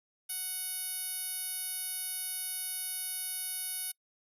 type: tone with band-pass filter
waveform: 10% pulse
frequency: 740 Hz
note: F#5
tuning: in tune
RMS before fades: -37 dBFS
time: 0.29-3.92 s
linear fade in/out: 10 ms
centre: 11000 Hz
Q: 2.4
effects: noise-tail reverb RT60 0.1 s tail -26 dB re dry